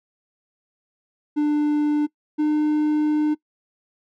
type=tone pair in turn; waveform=triangle; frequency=297.2 / 302.4 Hz; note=D4 / D#4; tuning=+21 / -49 cents; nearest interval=unison; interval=30 cents; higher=second; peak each=-15 dBFS; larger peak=neither; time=1.36-2.07 / 2.38-3.35 s; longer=second; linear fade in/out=20 ms; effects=noise-tail reverb RT60 0.1 s tail -22 dB re dry